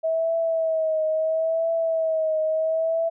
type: tone with vibrato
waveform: sine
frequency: 644 Hz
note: E5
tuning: 41 cents flat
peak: -20 dBFS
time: 0.03-3.1 s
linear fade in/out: 20 ms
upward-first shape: triangle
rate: 0.74 Hz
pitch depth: 50 cents each way
effects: none